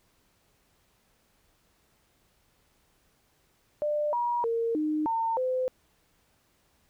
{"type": "tone with pitch steps", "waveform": "sine", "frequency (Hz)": [596, 957, 460.3, 306.1, 907, 512], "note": ["D5", "A#5", "A#4", "D#4", "A#5", "C5"], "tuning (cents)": [25, 45, -22, -28, -48, -38], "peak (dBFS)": -25, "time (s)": [3.82, 5.68], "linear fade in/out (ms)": 0, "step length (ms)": 310, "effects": ["pink hiss -68 dBFS RMS until 6.89 s"]}